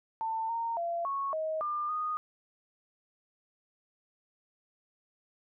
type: tone with pitch steps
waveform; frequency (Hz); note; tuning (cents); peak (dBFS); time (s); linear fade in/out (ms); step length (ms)
sine; 894 / 922 / 683 / 1104 / 631 / 1200 / 1236; A5 / A#5 / F5 / C#6 / D#5 / D6 / D#6; +27 / -19 / -39 / -7 / +24 / +37 / -12; -30; 0.21-2.17; 0; 280
effects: none